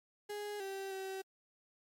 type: tone with pitch steps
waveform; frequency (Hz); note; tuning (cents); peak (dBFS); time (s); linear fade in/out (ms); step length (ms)
35% pulse; 414.1 / 388.6 / 383.4; G#4 / G4 / G4; -5 / -15 / -38; -38; 0.29-1.22; 10; 310
effects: MP3 64 kbps